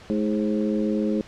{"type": "harmonic tone with a mistuned harmonic", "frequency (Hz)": 106.5, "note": "G#2", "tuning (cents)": 44, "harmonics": [2, 3, 4, 5], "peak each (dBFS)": [-23, -27, -29, -31], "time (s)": [0.1, 1.21], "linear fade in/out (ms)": 0, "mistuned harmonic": 4, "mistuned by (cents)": -41, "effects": ["pink hiss -46 dBFS RMS until 1.27 s", "low-pass 5000 Hz 12 dB/octave"]}